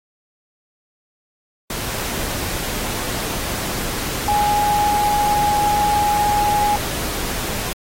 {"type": "tone in noise", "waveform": "sine", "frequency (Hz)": 830.6, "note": "G#5", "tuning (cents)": 0, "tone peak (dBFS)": -15, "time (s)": [4.28, 6.76], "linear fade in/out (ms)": 2, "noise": "pink", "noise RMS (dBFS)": -25, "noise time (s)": [1.7, 7.73], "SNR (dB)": 7, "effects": ["AAC 48 kbps"]}